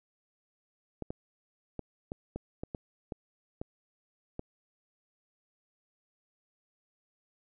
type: clicks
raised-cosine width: 2 ms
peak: -23 dBFS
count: 10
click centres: 1.023 / 1.105 / 1.793 / 2.119 / 2.36 / 2.635 / 2.748 / 3.122 / 3.615 / 4.394 s
effects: none